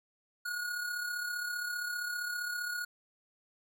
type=tone with amplitude modulation; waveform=square; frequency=1447 Hz; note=F#6; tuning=39 cents flat; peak=-33 dBFS; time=0.45-2.85 s; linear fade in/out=10 ms; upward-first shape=sine; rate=35.2 Hz; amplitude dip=45%; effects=none